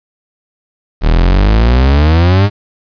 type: exponential sweep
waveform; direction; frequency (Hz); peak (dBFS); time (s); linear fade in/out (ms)
40% pulse; up; 37.41 to 103.83; -5; 1.01-2.5; 50
effects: resampled to 11025 Hz + 7-bit